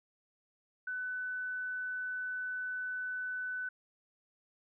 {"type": "tone", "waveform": "sine", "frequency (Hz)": 1500, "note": "F#6", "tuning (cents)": 23, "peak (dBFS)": -35, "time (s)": [0.87, 3.69], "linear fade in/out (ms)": 5, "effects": []}